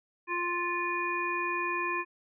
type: harmonic tone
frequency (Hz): 350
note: F4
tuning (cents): +4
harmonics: 1 / 3 / 5 / 7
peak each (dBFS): -36 / -32 / -36 / -34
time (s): 0.27-2.05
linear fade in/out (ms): 50
effects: none